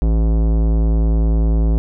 sine tone with tanh clipping, 55 Hz, A1, in tune, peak -14 dBFS, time 0.02-1.78 s, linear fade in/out 0 ms, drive 18 dB, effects none

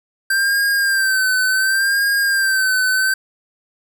square tone with vibrato, 1568 Hz, G6, in tune, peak -15 dBFS, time 0.3-3.14 s, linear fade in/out 5 ms, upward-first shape sine, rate 0.69 Hz, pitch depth 61 cents each way, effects none

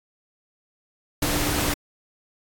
sine tone in noise, 295 Hz, D4, 8 cents sharp, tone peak -30 dBFS, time 1.22-1.74 s, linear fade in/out 5 ms, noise pink, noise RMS -24 dBFS, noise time 1.22-1.74 s, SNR -9 dB, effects AAC 64 kbps

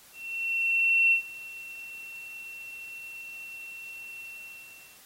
sine tone with ADSR envelope, 2711 Hz, E7, 48 cents sharp, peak -18 dBFS, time 0.12-5.01 s, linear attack 1000 ms, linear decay 98 ms, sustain -21 dB, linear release 710 ms, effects white hiss -54 dBFS RMS until 5.05 s + AAC 48 kbps

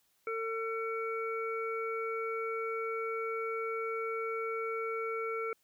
harmonic tone, 450 Hz, A4, 39 cents sharp, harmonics 1 / 3 / 5, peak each -35 / -38 / -41 dBFS, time 0.27-5.53 s, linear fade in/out 2 ms, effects white hiss -73 dBFS RMS until 5.63 s

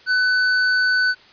sine tone with hard clipping, 1500 Hz, F#6, 23 cents sharp, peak -17 dBFS, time 0.06-1.15 s, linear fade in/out 50 ms, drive 15 dB, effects white hiss -48 dBFS RMS until 1.32 s + resampled to 11025 Hz

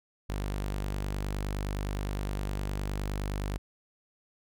sawtooth tone, 49.7 Hz, G1, 25 cents sharp, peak -27 dBFS, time 0.29-3.58 s, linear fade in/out 10 ms, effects none

